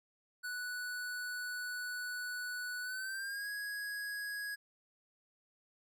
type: tone with pitch glide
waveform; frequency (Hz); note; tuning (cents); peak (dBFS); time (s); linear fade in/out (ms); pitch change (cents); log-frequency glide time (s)
square; 1480 to 1661.2; F#6 to G#6; 0 to 0; -39; 0.43-4.56; 20; +200; 2.82-3.49
effects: none